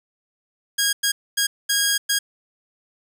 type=tone bursts at uneven times; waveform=10% pulse; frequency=1636 Hz; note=G#6; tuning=26 cents flat; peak=-9 dBFS; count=5; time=0.78-0.93 / 1.03-1.12 / 1.37-1.47 / 1.69-1.98 / 2.09-2.19 s; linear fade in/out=10 ms; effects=none